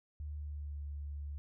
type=tone with pitch glide; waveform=sine; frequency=74.3 to 72.35 Hz; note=D2 to D2; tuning=+21 to -25 cents; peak=-39 dBFS; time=0.2-1.38 s; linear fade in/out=0 ms; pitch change=-46 cents; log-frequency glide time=0.33-0.82 s; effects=none